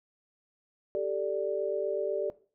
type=chord; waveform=sine; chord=G suspended second; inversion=none; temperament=equal; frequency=392 / 440 / 587.3 Hz; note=G4 / A4 / D5; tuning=0 / 0 / 0 cents; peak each=-33 / -33 / -31 dBFS; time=0.95-2.3 s; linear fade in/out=0 ms; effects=noise-tail reverb RT60 0.4 s tail -18 dB re dry